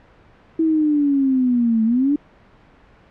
sine linear two-way sweep, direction down then up, 326.1 to 218.7 to 297.5 Hz, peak -14 dBFS, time 0.59-2.16 s, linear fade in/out 5 ms, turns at 1.84 s, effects pink hiss -50 dBFS RMS until 3.1 s + low-pass 2000 Hz 12 dB/octave

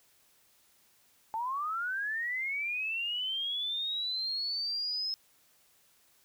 sine linear sweep, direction up, 866 to 5180 Hz, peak -31 dBFS, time 1.34-5.14 s, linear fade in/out 0 ms, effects white hiss -66 dBFS RMS until 6.24 s

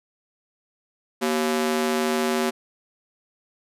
sawtooth ring-modulated tone, 310.3 Hz, D#4, 5 cents flat, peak -14 dBFS, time 1.21-2.51 s, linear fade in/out 20 ms, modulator 73.3 Hz, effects resampled to 32000 Hz

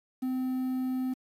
triangle tone with quantisation, 257.3 Hz, C4, 29 cents flat, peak -26 dBFS, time 0.22-1.14 s, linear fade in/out 10 ms, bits 9, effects AAC 64 kbps

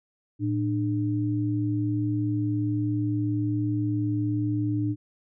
sine tone pair together, 112.34 / 299.9 Hz, A2 / D4, +36 / +36 cents, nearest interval octave + perfect fourth, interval 1700 cents, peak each -26 dBFS, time 0.39-4.96 s, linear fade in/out 50 ms, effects none

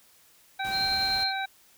harmonic tone, 775 Hz, G5, 20 cents flat, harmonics 1 / 2 / 3 / 5, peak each -31 / -33 / -37 / -37 dBFS, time 0.59-1.46 s, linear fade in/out 10 ms
pink noise, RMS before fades -41 dBFS, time 0.64-1.24 s, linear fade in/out 10 ms
sine tone with tremolo, 4157 Hz, C8, 12 cents flat, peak -24 dBFS, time 0.71-1.33 s, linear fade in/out 50 ms, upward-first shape triangle, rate 10 Hz, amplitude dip 35%
effects white hiss -59 dBFS RMS until 1.77 s

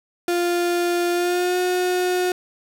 35% pulse tone with pitch glide, 349.2 to 362.4 Hz, F4 to F#4, 0 to -36 cents, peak -17 dBFS, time 0.28-2.32 s, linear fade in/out 2 ms, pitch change +64 cents, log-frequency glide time 1.12-1.58 s, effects none

